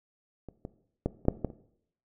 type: clicks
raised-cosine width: 2 ms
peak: -28 / -24 / -14 / -25 / -7 / -15 / -30 dBFS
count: 7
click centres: 0.487 / 0.651 / 1.06 / 1.253 / 1.284 / 1.447 / 1.502 s
effects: noise-tail reverb RT60 0.7 s tail -17 dB re dry